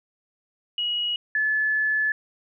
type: tone pair in turn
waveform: sine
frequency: 2904 / 1726.7 Hz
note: F#7 / A6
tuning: -33 / -33 cents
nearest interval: major sixth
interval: 900 cents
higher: first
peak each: -23 / -20 dBFS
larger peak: second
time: 0.78-1.16 / 1.35-2.12 s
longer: second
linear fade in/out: 2 ms
effects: none